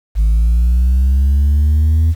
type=linear sweep; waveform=sine; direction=up; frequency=51.91 to 82 Hz; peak=-6 dBFS; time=0.15-2.15 s; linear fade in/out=50 ms; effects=tanh soft clip ceiling -8 dBFS + 7-bit